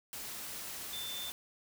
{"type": "tone in noise", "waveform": "sine", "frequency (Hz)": 3545, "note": "A7", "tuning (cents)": 12, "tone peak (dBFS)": -40, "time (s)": [0.93, 1.3], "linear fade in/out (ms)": 0, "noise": "white", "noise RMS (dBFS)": -43, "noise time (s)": [0.13, 1.32], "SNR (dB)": 0, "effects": []}